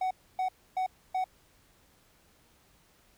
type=tone bursts; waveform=triangle; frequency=747 Hz; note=F#5; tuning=16 cents sharp; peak=-25 dBFS; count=4; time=0.01-1.242 s; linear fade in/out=5 ms; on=98 ms; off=280 ms; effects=pink hiss -64 dBFS RMS until 3.17 s